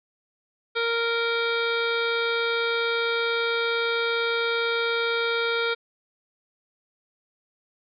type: harmonic tone with a mistuned harmonic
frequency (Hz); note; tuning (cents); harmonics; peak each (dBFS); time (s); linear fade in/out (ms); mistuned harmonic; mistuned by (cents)
464.4; A#4; -7; 1 / 2 / 3 / 4 / 5 / 7 / 8 / 9 / 10; -26 / -37 / -27 / -40 / -31 / -35 / -33 / -41 / -44; 0.75-5.75; 20; 10; +20
effects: none